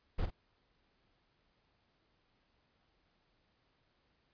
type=noise with echo; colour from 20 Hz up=brown; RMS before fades=-33 dBFS; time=0.18-0.26 s; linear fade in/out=10 ms; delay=46 ms; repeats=1; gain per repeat=-9 dB; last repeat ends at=0.306 s; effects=pink hiss -75 dBFS RMS until 4.33 s + resampled to 11025 Hz